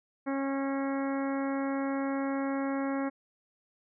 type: harmonic tone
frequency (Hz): 273.5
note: C#4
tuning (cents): -23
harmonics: 1 / 2 / 3 / 4 / 5 / 6 / 7 / 8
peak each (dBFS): -30 / -36 / -40 / -42 / -44 / -46 / -47 / -48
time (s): 0.26-3.1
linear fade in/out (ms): 20
effects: none